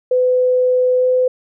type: tone with pitch glide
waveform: sine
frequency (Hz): 504 to 507.2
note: B4 to B4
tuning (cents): +35 to +46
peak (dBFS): -11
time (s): 0.11-1.28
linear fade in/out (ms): 5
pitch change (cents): +11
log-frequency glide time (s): 0.98-1.05
effects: none